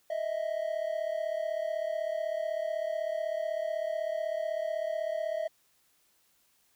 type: tone pair together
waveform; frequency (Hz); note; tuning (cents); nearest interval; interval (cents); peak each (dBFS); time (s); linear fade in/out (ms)
triangle; 622.3 / 658.3; D#5 / E5; 0 / -3; minor second; 97; -31 / -31; 0.1-5.48; 5
effects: white hiss -69 dBFS RMS until 6.75 s